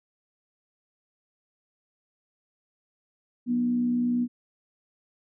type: tone with frequency modulation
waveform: sine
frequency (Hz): 242.7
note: B3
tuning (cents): -30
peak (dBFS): -22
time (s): 3.46-4.28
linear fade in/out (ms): 50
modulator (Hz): 62.2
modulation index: 0.29
effects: none